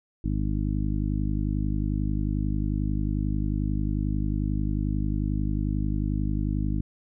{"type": "harmonic tone", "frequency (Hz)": 51.2, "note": "G#1", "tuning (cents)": -24, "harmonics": [1, 2, 3, 4, 5, 6], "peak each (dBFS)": [-27, -30, -32, -33, -34, -35], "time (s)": [0.24, 6.81], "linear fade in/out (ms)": 5, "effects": []}